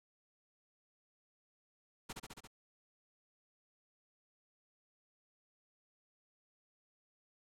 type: noise with echo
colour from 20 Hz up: pink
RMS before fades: -44 dBFS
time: 2.09-2.13 s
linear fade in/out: 10 ms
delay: 69 ms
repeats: 5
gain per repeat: -2 dB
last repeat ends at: 2.475 s
effects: low-pass 11000 Hz 12 dB/octave